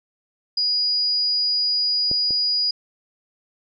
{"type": "tone", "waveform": "sine", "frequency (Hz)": 4900, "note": "D#8", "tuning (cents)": -27, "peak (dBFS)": -18, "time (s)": [0.57, 2.71], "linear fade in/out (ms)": 5}
{"type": "clicks", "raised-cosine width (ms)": 2, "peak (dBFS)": [-17, -22], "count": 2, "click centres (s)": [2.114, 2.307]}
{"effects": []}